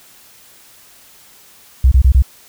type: tone bursts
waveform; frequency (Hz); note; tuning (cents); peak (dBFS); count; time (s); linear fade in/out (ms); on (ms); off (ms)
sine; 64.6; C2; -21; -5; 4; 1.84-2.222; 5; 76; 26
effects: white hiss -45 dBFS RMS until 2.48 s